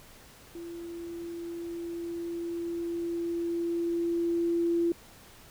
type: tone with level ramp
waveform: sine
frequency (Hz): 339.9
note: F4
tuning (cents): -47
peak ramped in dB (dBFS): -38 to -23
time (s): 0.55-4.92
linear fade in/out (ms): 2
effects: pink hiss -53 dBFS RMS until 5.5 s